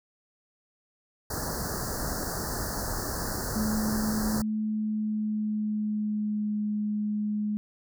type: band-stop noise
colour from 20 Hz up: pink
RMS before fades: -32 dBFS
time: 1.3-4.42 s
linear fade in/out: 5 ms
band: 1800 to 4400 Hz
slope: 96 dB/octave
type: tone with pitch glide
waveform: sine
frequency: 215.5 to 210.1 Hz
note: A3 to G#3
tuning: -36 to +20 cents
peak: -26 dBFS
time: 3.56-7.57 s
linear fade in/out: 0 ms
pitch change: -44 cents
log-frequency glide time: 4.59-6.59 s
effects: none